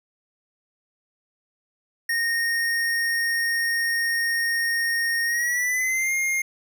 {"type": "tone with pitch glide", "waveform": "square", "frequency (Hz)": [1852, 2127], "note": ["A#6", "C7"], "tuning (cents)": [-12, 28], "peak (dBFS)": -22, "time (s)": [2.09, 6.42], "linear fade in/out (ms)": 5, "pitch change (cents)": 240, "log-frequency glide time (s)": [5.25, 6.13], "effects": []}